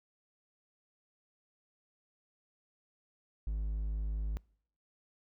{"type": "tone", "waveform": "triangle", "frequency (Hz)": 52.5, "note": "G#1", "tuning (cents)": 19, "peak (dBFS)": -30, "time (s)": [3.47, 4.37], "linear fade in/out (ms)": 0, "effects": ["noise-tail reverb RT60 0.6 s tail -26 dB re dry"]}